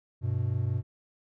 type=tone pair together; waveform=triangle; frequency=98 / 123.47 Hz; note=G2 / B2; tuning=0 / 0 cents; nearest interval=major third; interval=400 cents; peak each=-27 dBFS; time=0.21-0.83 s; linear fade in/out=50 ms; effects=none